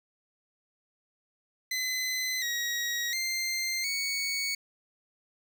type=tone with pitch steps; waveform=20% pulse; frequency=2030 / 1900 / 2093 / 2229 Hz; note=B6 / A#6 / C7 / C#7; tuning=+47 / +33 / 0 / +9 cents; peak=-24 dBFS; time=1.71-4.55 s; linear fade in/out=5 ms; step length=710 ms; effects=none